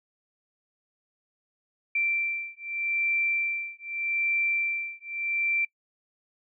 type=beating tone pair; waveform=sine; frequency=2349 / 2349.82 Hz; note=D7 / D7; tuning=0 / 0 cents; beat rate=0.82 Hz; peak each=-29 / -29 dBFS; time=1.95-5.65 s; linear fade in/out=5 ms; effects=noise-tail reverb RT60 0.1 s tail -25 dB re dry